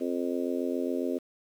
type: harmonic tone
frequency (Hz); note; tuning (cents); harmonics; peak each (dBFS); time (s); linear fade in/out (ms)
87.31; F2; 0; 3 / 4 / 5 / 6 / 7; -31 / -33 / -35 / -37 / -38; 0-1.19; 20
effects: 9-bit